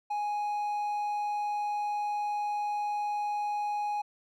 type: tone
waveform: triangle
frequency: 830.6 Hz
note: G#5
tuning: in tune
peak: -27 dBFS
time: 0.1-4.02 s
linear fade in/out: 10 ms
effects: none